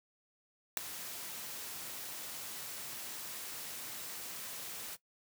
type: noise with ADSR envelope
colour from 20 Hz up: white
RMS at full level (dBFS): -25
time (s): 0.77-4.97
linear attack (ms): 3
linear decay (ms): 3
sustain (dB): -19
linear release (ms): 31
effects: noise-tail reverb RT60 0.1 s tail -18 dB re dry + high-pass 100 Hz 12 dB/octave